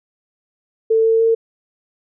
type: tone with pitch steps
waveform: sine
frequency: 446.6 / 450.2 / 453.9 Hz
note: A4 / A4 / A#4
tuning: +26 / +40 / -46 cents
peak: -11 dBFS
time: 0.9-1.35 s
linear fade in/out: 10 ms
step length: 150 ms
effects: none